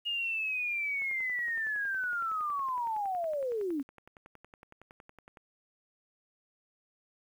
sine linear sweep, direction down, 2862 to 260.1 Hz, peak -30 dBFS, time 0.05-3.83 s, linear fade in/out 20 ms
click train, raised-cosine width 0.5 ms, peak -36 dBFS, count 48, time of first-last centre 1.02-5.372 s, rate 10.8 Hz
effects 10-bit

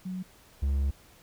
sine / triangle tone pair in turn, 185 / 69.3 Hz, F#3 / C#2, 0 / 0 cents, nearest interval octave + perfect fourth, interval 1700 cents, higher first, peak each -32 / -22 dBFS, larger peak second, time 0.05-0.23 / 0.62-0.91 s, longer second, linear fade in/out 10 ms, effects pink hiss -57 dBFS RMS until 1.22 s

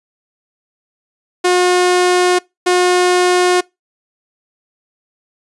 sawtooth tone pair in turn, 360 / 360 Hz, F#4 / F#4, -47 / -47 cents, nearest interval unison, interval 0 cents, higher neither, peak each -6 dBFS, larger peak neither, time 1.44-2.39 / 2.66-3.61 s, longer neither, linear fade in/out 10 ms, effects noise-tail reverb RT60 0.2 s tail -24 dB re dry + resampled to 24000 Hz

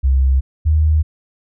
sine tone pair in turn, 66.3 / 77.48 Hz, C2 / D#2, +23 / -7 cents, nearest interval minor third, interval 270 cents, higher second, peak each -10 dBFS, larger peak neither, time 0.03-0.41 / 0.65-1.03 s, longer neither, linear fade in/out 20 ms, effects none

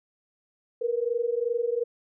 sine tone pair together, 462.6 / 485.3 Hz, A#4 / B4, -13 / -30 cents, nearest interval minor second, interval 83 cents, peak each -27 / -27 dBFS, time 0.81-1.84 s, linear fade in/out 10 ms, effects none

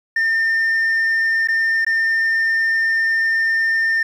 sine tone with dropouts, 1807 Hz, A6, 46 cents sharp, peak -12 dBFS, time 0.16-4.03 s, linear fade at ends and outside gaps 5 ms, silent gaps 1.474-1.485 / 1.848-1.865 s, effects tanh soft clip ceiling -14 dBFS + 8-bit

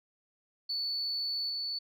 sine tone with level steps, 4463 Hz, C#8, 11 cents sharp, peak -30 / -32 dBFS, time 0.69-1.79 s, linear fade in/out 10 ms, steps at 1.49 s, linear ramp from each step 10 ms, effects tanh soft clip ceiling -26 dBFS

